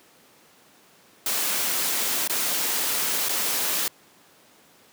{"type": "noise with dropouts", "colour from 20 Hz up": "white", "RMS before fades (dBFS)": -25, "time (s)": [1.26, 3.88], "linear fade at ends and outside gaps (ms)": 2, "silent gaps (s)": [[2.276, 2.296], [3.287, 3.292]], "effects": ["pink hiss -55 dBFS RMS until 4.92 s", "high-pass 200 Hz 12 dB/octave"]}